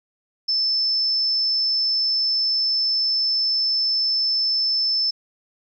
sine tone, 5274 Hz, E8, in tune, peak -18 dBFS, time 0.48-5.11 s, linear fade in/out 10 ms, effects 10-bit

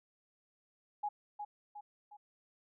sine tone with echo, 830.6 Hz, G#5, in tune, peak -33 dBFS, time 1.03-1.09 s, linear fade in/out 10 ms, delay 360 ms, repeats 3, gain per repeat -6 dB, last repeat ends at 2.17 s, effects none

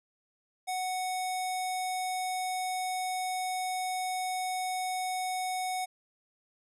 square tone with low-pass filter, 740 Hz, F#5, in tune, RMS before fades -33 dBFS, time 0.67-5.86 s, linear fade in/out 20 ms, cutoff 11000 Hz, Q 2.1, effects none

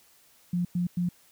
sine tone bursts, 176.4 Hz, F3, 18 cents sharp, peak -24 dBFS, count 3, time 0.53-1.09 s, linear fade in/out 5 ms, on 120 ms, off 100 ms, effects white hiss -60 dBFS RMS until 1.31 s

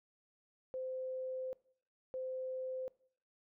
sine tone bursts at uneven times, 517 Hz, C5, 21 cents flat, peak -38 dBFS, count 2, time 0.74-1.53 / 2.14-2.88 s, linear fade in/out 0 ms, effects noise-tail reverb RT60 0.6 s tail -22 dB re dry

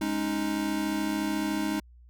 square chord, Ab suspended fourth, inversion none, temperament equal, 207.7 / 277.2 / 311.1 Hz, Ab3 / Db4 / Eb4, 0 / 0 / 0 cents, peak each -33 / -35 / -30 dBFS, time 0.01-1.8 s, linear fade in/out 5 ms, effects added 60 Hz sine -50 dBFS peak until 2.09 s

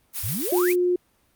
blue noise with tremolo, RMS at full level -28 dBFS, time 0.13-0.76 s, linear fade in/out 50 ms, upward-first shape sine, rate 7.1 Hz, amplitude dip 25%
sine exponential sweep, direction up, 82.41 to 2637 Hz, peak -27 dBFS, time 0.23-0.73 s, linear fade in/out 10 ms
sine tone, 357.4 Hz, F4, 40 cents sharp, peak -18 dBFS, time 0.52-0.96 s, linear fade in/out 5 ms
effects pink hiss -64 dBFS RMS until 1.35 s + Opus 32 kbps

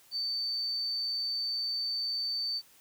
sine tone, 4559 Hz, C#8, 48 cents sharp, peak -30 dBFS, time 0.11-2.62 s, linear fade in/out 50 ms, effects white hiss -60 dBFS RMS until 2.8 s

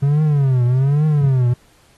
triangle tone with vibrato, 137.1 Hz, C#3, 19 cents flat, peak -10 dBFS, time 0.02-1.54 s, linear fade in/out 10 ms, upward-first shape triangle, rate 1.2 Hz, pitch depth 230 cents each way, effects pink hiss -54 dBFS RMS until 1.97 s + AAC 32 kbps

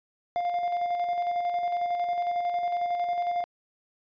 triangle tone with tremolo, 702 Hz, F5, 9 cents sharp, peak -22 dBFS, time 0.36-3.44 s, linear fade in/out 0 ms, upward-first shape square, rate 11 Hz, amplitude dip 35%, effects resampled to 11025 Hz

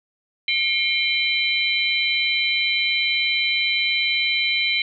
sine tone cluster, 2159 / 2358 / 3100 / 3968 Hz, C#7 / D7 / G7 / B7, -46 / +6 / -20 / +7 cents, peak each -24 dBFS, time 0.48-4.82 s, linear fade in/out 2 ms, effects none

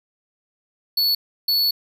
square tone bursts at uneven times, 4426 Hz, C#8, 3 cents flat, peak -17 dBFS, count 2, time 0.97-1.15 / 1.48-1.71 s, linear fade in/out 5 ms, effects none

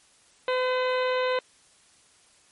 harmonic tone with a mistuned harmonic, 508 Hz, B4, 49 cents sharp, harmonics 1 / 2 / 3 / 4 / 5 / 6 / 7 / 8, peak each -24 / -30 / -34 / -36 / -38 / -40 / -41 / -42 dBFS, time 0.48-1.39 s, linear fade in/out 2 ms, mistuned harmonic 7, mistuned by +50 cents, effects white hiss -59 dBFS RMS until 2.51 s + MP3 48 kbps

